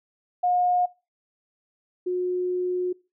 sine tone pair in turn, 718 / 361.9 Hz, F5 / F#4, +48 / -38 cents, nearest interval octave, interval 1186 cents, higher first, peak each -19 / -23 dBFS, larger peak first, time 0.43-0.86 / 2.06-2.93 s, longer second, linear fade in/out 10 ms, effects noise-tail reverb RT60 0.3 s tail -23 dB re dry

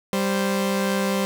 sawtooth tone pair together, 196 / 523.3 Hz, G3 / C5, 0 / 0 cents, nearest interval octave + perfect fourth, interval 1700 cents, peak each -18 / -22 dBFS, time 0.13-1.25 s, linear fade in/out 0 ms, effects none

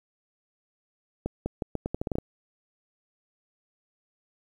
accelerating click train, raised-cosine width 2 ms, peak -15 dBFS, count 11, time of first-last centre 1.26-2.185 s, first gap 200 ms, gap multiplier 0.81, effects 9-bit

